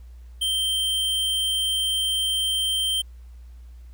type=tone; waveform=square; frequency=3136 Hz; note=G7; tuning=in tune; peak=-22 dBFS; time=0.41-3.02 s; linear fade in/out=10 ms; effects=added 60 Hz sine -40 dBFS peak until 3.93 s + pink hiss -64 dBFS RMS until 3.93 s